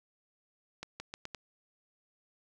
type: accelerating click train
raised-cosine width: 0.2 ms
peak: -23 dBFS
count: 5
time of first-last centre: 0.83-1.347 s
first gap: 170 ms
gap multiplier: 0.82
effects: none